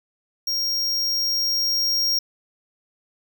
square tone with level ramp, 5580 Hz, F8, 2 cents flat, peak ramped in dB -22 to -19 dBFS, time 0.47-2.19 s, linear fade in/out 5 ms, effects none

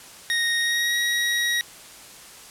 25% pulse tone with pitch glide, 1864.7 to 1901.7 Hz, A#6 to A#6, 0 to +34 cents, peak -17 dBFS, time 0.3-1.61 s, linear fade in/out 0 ms, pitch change +34 cents, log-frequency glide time 0.59-0.96 s, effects white hiss -44 dBFS RMS until 2.5 s + low-pass 11000 Hz 12 dB/octave

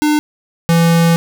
square tone pair in turn, 300 / 167.5 Hz, D4 / E3, +37 / +28 cents, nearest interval minor seventh, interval 1009 cents, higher first, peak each -11 / -9 dBFS, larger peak second, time 0.02-0.19 / 0.69-1.16 s, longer second, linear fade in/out 0 ms, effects none

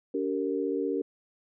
sine tone cluster, 285.7 / 385.6 / 461.4 Hz, D4 / G4 / A#4, -48 / -28 / -18 cents, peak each -31 dBFS, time 0.14-1.02 s, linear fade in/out 5 ms, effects none

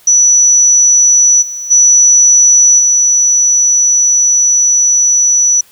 sine tone with level steps, 5920 Hz, F#8, in tune, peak -4 / -19 / -3 / -6 dBFS, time 0.07-5.61 s, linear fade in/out 5 ms, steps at 1.41 / 1.7 / 2.78 s, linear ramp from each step 20 ms, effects white hiss -45 dBFS RMS until 5.71 s

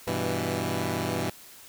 10% pulse chord, E minor, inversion first, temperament equal, 98 / 123.47 / 164.81 Hz, G2 / B2 / E3, 0 / 0 / 0 cents, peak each -23 dBFS, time 0.07-1.3 s, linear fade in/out 5 ms, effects white hiss -49 dBFS RMS until 1.68 s

